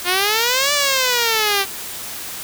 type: exponential two-way sweep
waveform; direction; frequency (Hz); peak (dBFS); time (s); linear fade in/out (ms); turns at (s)
5% pulse; up then down; 347.4 to 588 to 385.2; -4; 0.04-1.66; 50; 0.73
effects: white hiss -30 dBFS RMS until 2.43 s